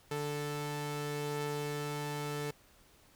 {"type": "tone pair together", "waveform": "sawtooth", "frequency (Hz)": [146.92, 440], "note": ["D3", "A4"], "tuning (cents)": [1, 0], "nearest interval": "octave + perfect fifth", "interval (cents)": 1899, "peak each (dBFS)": [-34, -34], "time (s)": [0.11, 2.51], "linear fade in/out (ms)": 5, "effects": ["pink hiss -63 dBFS RMS until 3.15 s"]}